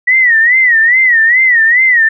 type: tone with vibrato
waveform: sine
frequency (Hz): 1927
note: B6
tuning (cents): -43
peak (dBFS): -5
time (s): 0.07-2.09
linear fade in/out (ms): 10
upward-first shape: sine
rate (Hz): 2.4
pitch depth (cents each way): 140
effects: none